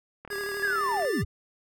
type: click train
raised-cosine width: 0.5 ms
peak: -27 dBFS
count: 31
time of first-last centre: 0.25-1.05 s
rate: 37.5 Hz
type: tone with vibrato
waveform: square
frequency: 399.3 Hz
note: G4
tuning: 32 cents sharp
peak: -34 dBFS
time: 0.3-1.24 s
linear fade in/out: 20 ms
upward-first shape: sine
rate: 12 Hz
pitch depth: 42 cents each way
type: tone with pitch glide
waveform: square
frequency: 1656 to 1764.6 Hz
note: G#6 to A6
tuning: -5 to +5 cents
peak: -34 dBFS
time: 0.3-1.22 s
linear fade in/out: 10 ms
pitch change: +110 cents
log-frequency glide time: 0.64-0.81 s
type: linear sweep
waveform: sine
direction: down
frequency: 1731 to 55 Hz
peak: -25 dBFS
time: 0.62-1.25 s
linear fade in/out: 10 ms
effects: none